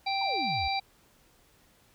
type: harmonic tone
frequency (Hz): 784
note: G5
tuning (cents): 0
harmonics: 1 / 3 / 5 / 6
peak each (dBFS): -29 / -34 / -36 / -37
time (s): 0.06-0.8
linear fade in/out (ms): 10
type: exponential sweep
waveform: sine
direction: down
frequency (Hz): 987.8 to 61.74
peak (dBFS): -35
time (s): 0.21-0.68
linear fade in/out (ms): 5
effects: pink hiss -63 dBFS RMS until 1.94 s